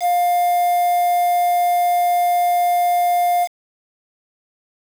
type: tone with quantisation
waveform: triangle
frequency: 706 Hz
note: F5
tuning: 19 cents sharp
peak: -12 dBFS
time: 0-3.48 s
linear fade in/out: 50 ms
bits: 5
effects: none